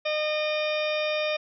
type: harmonic tone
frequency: 610 Hz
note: D#5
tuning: 34 cents flat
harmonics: 1 / 2 / 3 / 4 / 5 / 6 / 8 / 9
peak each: -26 / -37 / -39 / -31 / -40 / -35 / -44 / -44 dBFS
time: 0.05-1.37 s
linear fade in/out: 10 ms
effects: none